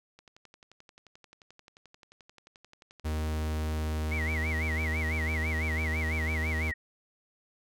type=click train; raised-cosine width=0.2 ms; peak=-35 dBFS; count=35; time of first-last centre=0.19-3.172 s; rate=11.4 Hz
type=tone with pitch glide; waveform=45% pulse; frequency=77.78 to 78.96 Hz; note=D#2 to D#2; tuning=0 to +26 cents; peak=-29 dBFS; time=3.04-6.72 s; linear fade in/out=20 ms; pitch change=+26 cents; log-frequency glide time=4.14-4.25 s
type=tone with vibrato; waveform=sine; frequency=2093 Hz; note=C7; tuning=in tune; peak=-32 dBFS; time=4.11-6.74 s; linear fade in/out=10 ms; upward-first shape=sine; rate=6 Hz; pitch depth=190 cents each way
effects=none